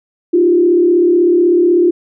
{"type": "tone with frequency modulation", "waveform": "sine", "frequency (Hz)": 349.2, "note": "F4", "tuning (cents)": 0, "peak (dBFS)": -7, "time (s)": [0.33, 1.91], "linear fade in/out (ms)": 10, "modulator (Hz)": 36.1, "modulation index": 0.73, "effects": []}